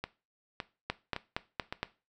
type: two click trains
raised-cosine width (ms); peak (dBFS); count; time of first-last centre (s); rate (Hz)
0.3; -15 / -19; 5 / 4; 0.9-1.83 / 0.04-1.725; 4.3 / 1.78
effects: noise-tail reverb RT60 0.3 s tail -17 dB re dry